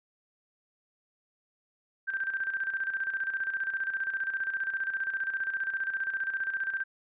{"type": "tone with tremolo", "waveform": "sine", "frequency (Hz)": 1569, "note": "G6", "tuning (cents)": 1, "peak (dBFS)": -27, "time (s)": [2.07, 6.84], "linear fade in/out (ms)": 20, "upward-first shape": "square", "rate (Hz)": 15, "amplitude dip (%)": 60, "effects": ["resampled to 8000 Hz"]}